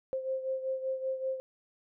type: beating tone pair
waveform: sine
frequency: 525 / 530.2 Hz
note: C5 / C5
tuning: +6 / +23 cents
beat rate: 5.2 Hz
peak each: -32 / -38 dBFS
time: 0.13-1.4 s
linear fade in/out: 0 ms
effects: none

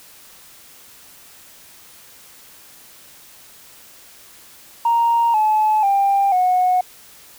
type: tone with pitch steps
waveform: sine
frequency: 932.3 / 859.9 / 793.1 / 731.5 Hz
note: A#5 / A5 / G5 / F#5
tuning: 0 / -40 / +20 / -20 cents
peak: -12 dBFS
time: 4.85-6.81 s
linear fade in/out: 5 ms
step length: 490 ms
effects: tanh soft clip ceiling -9 dBFS + white hiss -45 dBFS RMS until 7.38 s

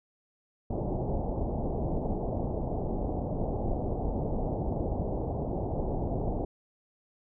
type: low-pass noise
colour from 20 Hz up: pink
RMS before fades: -31 dBFS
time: 0.7-6.45 s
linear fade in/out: 5 ms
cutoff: 810 Hz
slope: 48 dB/octave
effects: none

